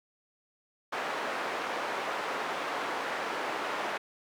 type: band-pass noise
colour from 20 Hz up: white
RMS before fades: -34 dBFS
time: 0.92-3.98 s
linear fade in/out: 10 ms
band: 380 to 1400 Hz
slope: 12 dB/octave
effects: none